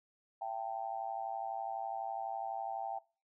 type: tone with amplitude modulation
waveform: sine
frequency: 784 Hz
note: G5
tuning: in tune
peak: -32 dBFS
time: 0.41-2.99 s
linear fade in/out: 10 ms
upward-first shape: sine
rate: 112 Hz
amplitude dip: 100%
effects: noise-tail reverb RT60 0.3 s tail -18 dB re dry